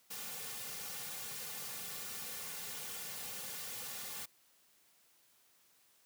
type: noise with comb filter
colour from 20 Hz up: white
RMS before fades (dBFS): -44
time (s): 0.1-4.26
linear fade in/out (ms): 10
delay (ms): 3.1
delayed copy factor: -0.95
effects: white hiss -69 dBFS RMS until 6.05 s + high-pass 100 Hz 12 dB/octave